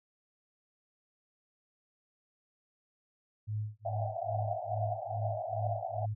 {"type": "tone with tremolo", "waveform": "sine", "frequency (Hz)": 106.6, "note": "G#2", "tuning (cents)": 46, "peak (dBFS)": -31, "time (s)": [3.47, 6.15], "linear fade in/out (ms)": 20, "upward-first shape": "sine", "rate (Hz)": 2.4, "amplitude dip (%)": 100}
{"type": "band-pass noise", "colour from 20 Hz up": "pink", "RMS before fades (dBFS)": -37, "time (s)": [3.85, 6.06], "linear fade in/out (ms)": 5, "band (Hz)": [630, 750], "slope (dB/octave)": 96}
{"effects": []}